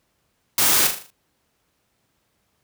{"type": "noise with echo", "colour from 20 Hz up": "white", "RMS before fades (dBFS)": -18, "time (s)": [0.58, 0.87], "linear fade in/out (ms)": 2, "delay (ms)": 39, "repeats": 6, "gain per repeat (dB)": -6, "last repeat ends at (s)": 1.104, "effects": ["pink hiss -69 dBFS RMS until 2.63 s", "high-pass 60 Hz 12 dB/octave"]}